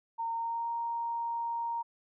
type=tone with pitch glide; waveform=sine; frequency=918 to 931.9 Hz; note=A#5 to A#5; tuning=-27 to -1 cents; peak=-31 dBFS; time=0.18-1.83 s; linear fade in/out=20 ms; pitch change=+26 cents; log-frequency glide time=0.34-0.69 s; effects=none